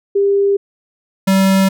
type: tone pair in turn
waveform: sine / square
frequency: 399 / 192.48 Hz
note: G4 / G3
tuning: +31 / -31 cents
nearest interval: octave + minor second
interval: 1262 cents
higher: first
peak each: -10 dBFS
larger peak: neither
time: 0.15-0.57 / 1.27-1.69 s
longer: neither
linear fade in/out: 10 ms
effects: none